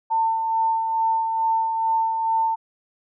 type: tone with tremolo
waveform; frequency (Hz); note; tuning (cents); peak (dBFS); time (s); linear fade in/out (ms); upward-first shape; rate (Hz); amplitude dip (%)
sine; 898; A5; +35; -17; 0.1-2.56; 20; sine; 2.3; 40
effects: none